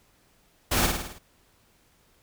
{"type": "noise with echo", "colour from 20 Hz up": "pink", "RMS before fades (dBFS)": -24, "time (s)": [0.71, 0.87], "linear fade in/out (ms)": 10, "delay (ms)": 53, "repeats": 6, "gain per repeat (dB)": -4, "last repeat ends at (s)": 1.188, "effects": ["pink hiss -63 dBFS RMS until 2.22 s"]}